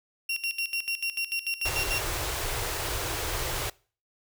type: tone with tremolo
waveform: 35% pulse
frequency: 2746 Hz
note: F7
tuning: 30 cents flat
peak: -25 dBFS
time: 0.29-2.01 s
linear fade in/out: 5 ms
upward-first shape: square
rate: 6.8 Hz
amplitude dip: 80%
type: band-stop noise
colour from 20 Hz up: pink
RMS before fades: -31 dBFS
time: 1.65-3.7 s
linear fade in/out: 5 ms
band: 140 to 320 Hz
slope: 48 dB/octave
effects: noise-tail reverb RT60 0.4 s tail -23 dB re dry